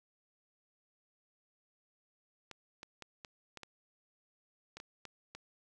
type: clicks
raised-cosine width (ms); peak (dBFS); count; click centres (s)
0.2; -29; 10; 2.513 / 2.831 / 3.023 / 3.248 / 3.573 / 3.633 / 4.77 / 4.801 / 5.053 / 5.35
effects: none